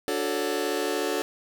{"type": "chord", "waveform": "sawtooth", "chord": "D major seventh", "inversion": "none", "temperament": "just", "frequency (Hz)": [293.7, 367.1, 440.5, 550.6], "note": ["D4", "F#4", "A4", "C#5"], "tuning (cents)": [0, -14, 2, -12], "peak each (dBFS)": [-28, -26, -25, -29], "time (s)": [0.08, 1.22], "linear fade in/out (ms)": 0, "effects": []}